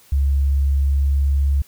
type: tone with pitch glide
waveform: sine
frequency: 69.3 to 69.86 Hz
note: C#2 to C#2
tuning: 0 to +14 cents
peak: -14 dBFS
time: 0.12-1.62 s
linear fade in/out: 5 ms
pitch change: +14 cents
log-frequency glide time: 0.69-1.5 s
effects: white hiss -51 dBFS RMS until 1.67 s